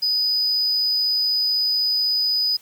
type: tone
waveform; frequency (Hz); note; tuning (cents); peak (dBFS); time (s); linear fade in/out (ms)
triangle; 4978; D#8; 0; -16; 0.02-2.57; 10
effects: tanh soft clip ceiling -12 dBFS + white hiss -52 dBFS RMS until 2.61 s